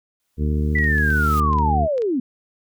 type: noise with exponential growth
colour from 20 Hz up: white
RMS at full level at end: -35 dBFS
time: 0.2-1.4 s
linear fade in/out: 0 ms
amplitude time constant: 260 ms
type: harmonic tone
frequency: 75.1 Hz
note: D2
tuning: 39 cents sharp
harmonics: 1 / 2 / 3 / 4 / 5 / 6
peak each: -19 / -25 / -26 / -32 / -34 / -34 dBFS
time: 0.37-1.88 s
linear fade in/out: 50 ms
type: linear sweep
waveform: sine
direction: down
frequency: 1994 to 233.1 Hz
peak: -18 dBFS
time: 0.75-2.2 s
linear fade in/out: 5 ms
type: clicks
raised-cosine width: 0.2 ms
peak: -23 dBFS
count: 9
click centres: 0.786 / 0.842 / 0.982 / 1.104 / 1.376 / 1.532 / 1.586 / 1.98 / 2.02 s
effects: none